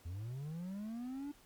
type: linear sweep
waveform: triangle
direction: up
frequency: 79.8 to 293.7 Hz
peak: -38 dBFS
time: 0.05-1.32 s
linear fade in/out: 10 ms
effects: pink hiss -64 dBFS RMS until 1.45 s + MP3 96 kbps